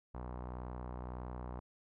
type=tone with low-pass filter; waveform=sawtooth; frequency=61.74 Hz; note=B1; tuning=in tune; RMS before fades=-44 dBFS; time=0.14-1.6 s; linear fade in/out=10 ms; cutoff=1000 Hz; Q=2.3; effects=none